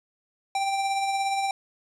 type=tone with tremolo; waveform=square; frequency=785 Hz; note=G5; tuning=2 cents sharp; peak=-23 dBFS; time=0.55-1.51 s; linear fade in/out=2 ms; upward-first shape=triangle; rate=17 Hz; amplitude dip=40%; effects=resampled to 22050 Hz + 10-bit